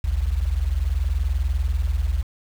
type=tone pair together; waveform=sine; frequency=54.19 / 74.6 Hz; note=A1 / D2; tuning=-26 / +28 cents; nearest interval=tritone; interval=554 cents; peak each=-21 dBFS; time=0.04-2.23 s; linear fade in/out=5 ms; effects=tanh soft clip ceiling -14 dBFS + 7-bit